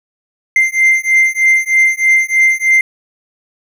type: beating tone pair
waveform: triangle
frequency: 2087 / 2090.2 Hz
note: C7 / C7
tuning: -5 / -2 cents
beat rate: 3.2 Hz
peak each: -10 dBFS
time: 0.56-2.81 s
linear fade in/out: 2 ms
effects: none